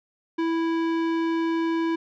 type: tone with tanh clipping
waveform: sine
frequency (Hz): 329.6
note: E4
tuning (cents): 0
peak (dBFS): -24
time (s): 0.38-1.96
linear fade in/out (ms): 10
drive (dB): 17
effects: none